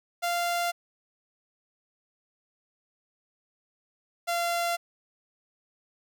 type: tone pair in turn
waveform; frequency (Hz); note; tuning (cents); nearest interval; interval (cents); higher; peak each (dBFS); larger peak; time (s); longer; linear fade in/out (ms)
sawtooth; 694 / 688; F5 / F5; -11 / -26; unison; 15; first; -22; neither; 0.22-0.72 / 4.27-4.77; neither; 20
effects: none